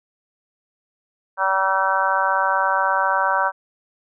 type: harmonic tone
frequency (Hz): 191.8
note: G3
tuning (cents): -37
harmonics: 3 / 4 / 5 / 6 / 7 / 8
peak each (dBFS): -26 / -25 / -21 / -25 / -25 / -23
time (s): 1.37-3.52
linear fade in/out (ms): 50
effects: none